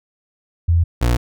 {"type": "tone pair in turn", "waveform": ["sine", "30% pulse"], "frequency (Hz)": [84.5, 59.75], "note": ["E2", "A#1"], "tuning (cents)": [43, 43], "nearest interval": "tritone", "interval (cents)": 600, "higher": "first", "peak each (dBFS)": -11, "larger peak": "neither", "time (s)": [[0.68, 0.84], [1.01, 1.17]], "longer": "neither", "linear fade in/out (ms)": 10, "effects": []}